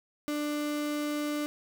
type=tone; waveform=35% pulse; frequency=296 Hz; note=D4; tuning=14 cents sharp; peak=-28 dBFS; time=0.28-1.46 s; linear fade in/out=0 ms; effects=none